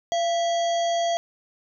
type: harmonic tone with a mistuned harmonic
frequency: 656 Hz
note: E5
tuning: 9 cents flat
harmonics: 1 / 3 / 5 / 7 / 9 / 10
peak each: -21 / -38 / -33 / -41 / -41 / -40 dBFS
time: 0.12-1.17 s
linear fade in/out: 0 ms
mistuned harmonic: 1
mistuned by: +70 cents
effects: none